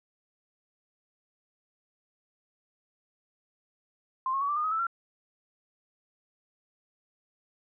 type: tone with pitch steps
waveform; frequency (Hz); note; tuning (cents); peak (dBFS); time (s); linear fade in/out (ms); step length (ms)
sine; 1046.5 / 1087.2 / 1129.4 / 1173.3 / 1218.9 / 1266.3 / 1315.5 / 1366.6; C6 / C#6 / C#6 / D6 / D#6 / D#6 / E6 / F6; 0 / -34 / +32 / -2 / -36 / +30 / -4 / -38; -26; 4.26-4.868; 2; 76
effects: none